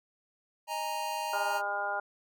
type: chord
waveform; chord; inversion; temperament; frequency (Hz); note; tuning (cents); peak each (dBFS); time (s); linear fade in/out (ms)
square; D# suspended fourth; none; equal; 622.3 / 830.6 / 932.3; D#5 / G#5 / A#5; 0 / 0 / 0; -41 / -38 / -35; 0.67-1.62; 50
type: harmonic tone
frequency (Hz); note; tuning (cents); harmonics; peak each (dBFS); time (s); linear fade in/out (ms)
202.5; G#3; -43; 2 / 3 / 4 / 5 / 6 / 7; -46 / -38 / -34 / -40 / -45 / -34; 1.33-2; 5
effects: none